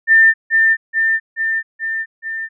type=tone with echo; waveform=sine; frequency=1796 Hz; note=A6; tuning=35 cents sharp; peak=-6 dBFS; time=0.07-0.34 s; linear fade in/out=50 ms; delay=430 ms; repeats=5; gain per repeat=-3 dB; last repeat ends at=2.49 s; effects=none

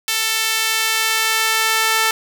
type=tone with high-pass filter sweep; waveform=sawtooth; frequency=443.2 Hz; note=A4; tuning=13 cents sharp; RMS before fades=-18 dBFS; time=0.08-2.11 s; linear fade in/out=2 ms; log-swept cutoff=2600 to 1300 Hz; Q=0.87; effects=none

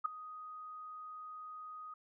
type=tone with ADSR envelope; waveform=sine; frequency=1248 Hz; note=D#6; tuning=5 cents sharp; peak=-27 dBFS; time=0.04-1.94 s; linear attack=16 ms; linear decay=5 ms; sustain=-18 dB; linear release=5 ms; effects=none

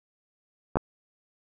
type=clicks; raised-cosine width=1 ms; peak=-10 dBFS; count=2; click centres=0.757 / 0.77 s; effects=none

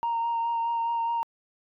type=tone with vibrato; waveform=sine; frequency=928 Hz; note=A#5; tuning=8 cents flat; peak=-23 dBFS; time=0.03-1.23 s; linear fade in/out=0 ms; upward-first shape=sine; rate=4.8 Hz; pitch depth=16 cents each way; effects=tanh soft clip ceiling -22 dBFS

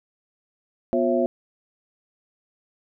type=tone cluster; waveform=sine; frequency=245.2 / 357.5 / 541 / 667 Hz; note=B3 / F4 / C#5 / E5; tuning=-12 / +41 / -42 / +20 cents; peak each=-24 dBFS; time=0.93-1.26 s; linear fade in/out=0 ms; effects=none

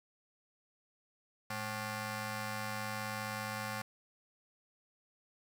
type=ring-modulated tone; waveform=10% pulse; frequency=325.1 Hz; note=E4; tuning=24 cents flat; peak=-26 dBFS; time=1.5-3.82 s; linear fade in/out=5 ms; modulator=438 Hz; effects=none

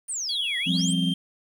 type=exponential two-way sweep; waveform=sine; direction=down then up; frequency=9397 to 1864.7 to 9397 Hz; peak=-27 dBFS; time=0.08-0.94 s; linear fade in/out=20 ms; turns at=0.58 s
type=tone with pitch glide; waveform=triangle; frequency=3337 to 3168 Hz; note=G#7 to G7; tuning=+8 to +18 cents; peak=-26 dBFS; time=0.29-1.14 s; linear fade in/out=2 ms; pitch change=-90 cents; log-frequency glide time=0.63-0.93 s
type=chord; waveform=sine; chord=F suspended second; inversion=none; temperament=equal; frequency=174.61 / 196 / 261.6 Hz; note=F3 / G3 / C4; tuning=0 / 0 / 0 cents; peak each=-23 / -28 / -27 dBFS; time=0.66-1.14 s; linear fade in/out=20 ms
effects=tanh soft clip ceiling -13 dBFS + 9-bit

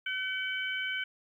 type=harmonic tone; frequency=760 Hz; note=F#5; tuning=46 cents sharp; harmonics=2 / 3 / 4; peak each=-34 / -36 / -37 dBFS; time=0.06-1.04 s; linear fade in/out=5 ms; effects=11-bit

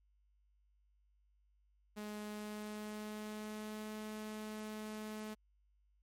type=tone with pitch glide; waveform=sawtooth; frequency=210.2 to 214.7 Hz; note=G#3 to A3; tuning=+21 to -42 cents; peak=-39 dBFS; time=1.96-5.35 s; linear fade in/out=20 ms; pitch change=+37 cents; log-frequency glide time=2.24-3.95 s; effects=added 50 Hz sine -70 dBFS peak until 6.02 s + MP3 64 kbps

